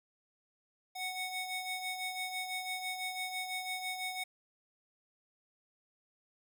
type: ring-modulated tone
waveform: 25% pulse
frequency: 1480 Hz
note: F#6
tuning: in tune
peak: -30 dBFS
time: 0.95-4.24 s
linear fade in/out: 10 ms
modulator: 737 Hz
effects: none